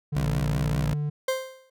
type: tone with pitch glide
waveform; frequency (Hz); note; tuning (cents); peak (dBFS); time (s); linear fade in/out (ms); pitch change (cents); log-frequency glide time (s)
triangle; 146.83 to 148.11; D3 to D3; 0 to +15; -23; 0.12-1.1; 10; +15; 0.46-0.66
type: tone with vibrato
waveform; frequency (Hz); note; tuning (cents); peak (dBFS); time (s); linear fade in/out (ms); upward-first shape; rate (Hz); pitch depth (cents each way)
15% pulse; 60.2; B1; -44; -20; 0.15-0.94; 10; triangle; 5.1; 200
type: tone with exponential decay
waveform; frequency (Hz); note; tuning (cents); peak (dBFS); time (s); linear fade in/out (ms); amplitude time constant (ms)
40% pulse; 523.3; C5; 0; -20; 1.28-1.7; 5; 90
effects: none